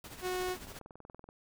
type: noise with tremolo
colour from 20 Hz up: pink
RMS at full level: -45 dBFS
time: 0.04-0.79 s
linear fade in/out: 2 ms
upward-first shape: triangle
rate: 14 Hz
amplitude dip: 65%
type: tone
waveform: sawtooth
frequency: 366.1 Hz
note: F#4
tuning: 18 cents flat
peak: -29 dBFS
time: 0.21-0.57 s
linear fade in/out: 50 ms
type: click train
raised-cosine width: 1 ms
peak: -36 dBFS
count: 14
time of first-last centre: 0.67-1.289 s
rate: 21 Hz
effects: none